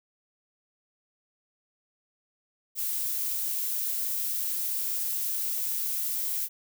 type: noise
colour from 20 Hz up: violet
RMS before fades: -30 dBFS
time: 2.75-6.49 s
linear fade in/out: 50 ms
effects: none